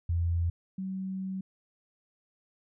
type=tone pair in turn; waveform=sine; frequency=85.1 / 189.78 Hz; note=F2 / F#3; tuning=-44 / +44 cents; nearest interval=octave + major second; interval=1388 cents; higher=second; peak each=-25 / -32 dBFS; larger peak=first; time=0.09-0.5 / 0.78-1.41 s; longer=second; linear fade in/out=5 ms; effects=none